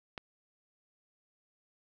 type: click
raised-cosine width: 0.3 ms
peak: -23 dBFS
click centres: 0.178 s
effects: none